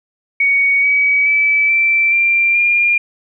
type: tone with pitch steps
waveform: sine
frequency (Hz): 2238 / 2271 / 2304 / 2337 / 2371 / 2406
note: C#7 / C#7 / D7 / D7 / D7 / D7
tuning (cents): +16 / +41 / -34 / -9 / +16 / +41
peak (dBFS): -10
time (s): 0.4-2.98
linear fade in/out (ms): 5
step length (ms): 430
effects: none